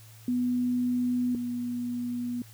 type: tone pair in turn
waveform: sine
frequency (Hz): 246.9 / 242.9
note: B3 / B3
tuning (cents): 0 / -29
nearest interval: unison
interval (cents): 29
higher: first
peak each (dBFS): -24 / -29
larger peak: first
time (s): 0.28-1.35 / 1.35-2.42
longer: neither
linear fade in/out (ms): 2
effects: added 111 Hz sine -49 dBFS peak until 2.53 s + white hiss -55 dBFS RMS until 2.53 s